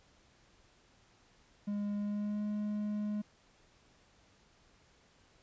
triangle tone with pitch glide, 205 to 209.1 Hz, G#3 to G#3, -22 to +12 cents, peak -31 dBFS, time 1.67-3.22 s, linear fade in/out 10 ms, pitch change +34 cents, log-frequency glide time 1.95-2.43 s, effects pink hiss -66 dBFS RMS until 5.42 s + resampled to 16000 Hz

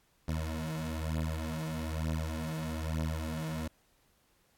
20% pulse beating tone pair, 78.8 / 79.9 Hz, D#2 / D#2, +23 / +47 cents, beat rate 1.1 Hz, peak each -31 dBFS, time 0.28-3.68 s, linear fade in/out 5 ms, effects pink hiss -70 dBFS RMS until 4.57 s + AAC 64 kbps

